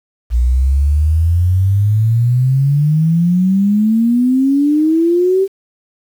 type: exponential sweep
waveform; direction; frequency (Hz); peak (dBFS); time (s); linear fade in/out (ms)
sine; up; 58.27 to 393.1; -9; 0.3-5.48; 50
effects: 7-bit